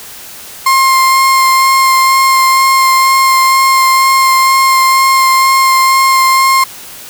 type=tone with vibrato; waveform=35% pulse; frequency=1060 Hz; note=C6; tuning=22 cents sharp; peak=-4 dBFS; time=0.66-6.64 s; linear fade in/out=5 ms; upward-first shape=sine; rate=2.1 Hz; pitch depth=10 cents each way; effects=white hiss -30 dBFS RMS until 7.09 s